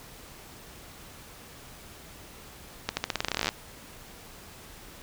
accelerating click train, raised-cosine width 0.2 ms, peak -9 dBFS, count 19, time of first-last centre 2.89-3.49 s, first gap 80 ms, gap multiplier 0.88, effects pink hiss -48 dBFS RMS until 5.02 s

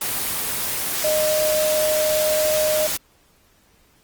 sine tone in noise, 615 Hz, D#5, 20 cents flat, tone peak -18 dBFS, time 1.04-2.87 s, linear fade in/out 5 ms, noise white, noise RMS -24 dBFS, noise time 0.01-2.97 s, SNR +3 dB, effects pink hiss -58 dBFS RMS until 4.03 s + Opus 24 kbps

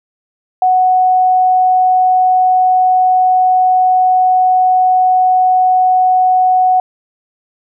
sine tone, 740 Hz, F#5, in tune, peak -7 dBFS, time 0.62-6.8 s, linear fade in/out 2 ms, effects none

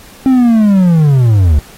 triangle linear sweep, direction down, 268.2 to 68.7 Hz, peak -3 dBFS, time 0.26-1.59 s, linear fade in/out 0 ms, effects pink hiss -38 dBFS RMS until 1.77 s + AAC 48 kbps

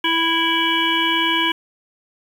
harmonic tone, 329.4 Hz, E4, 1 cent flat, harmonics 1 / 3 / 5 / 7 / 9 / 10, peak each -24 / -22 / -24 / -23 / -21 / -26 dBFS, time 0.04-1.52 s, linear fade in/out 5 ms, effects 7-bit

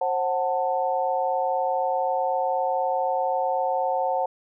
sine chord, F# diminished, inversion second, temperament just, 532.8 / 740 / 888 Hz, C5 / F#5 / A5, +31 / 0 / +16 cents, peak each -26 / -25 / -27 dBFS, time 0.01-4.26 s, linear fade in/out 5 ms, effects none

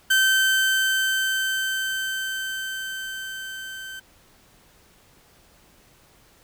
30% pulse tone with level ramp, 1546 Hz, G6, 24 cents flat, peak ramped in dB -13 to -32 dBFS, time 0.1-4 s, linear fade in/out 10 ms, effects pink hiss -56 dBFS RMS until 6.43 s

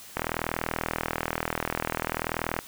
click train, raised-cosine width 0.5 ms, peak -11 dBFS, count 99, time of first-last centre 0.17-2.59 s, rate 40.5 Hz, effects white hiss -46 dBFS RMS until 2.67 s

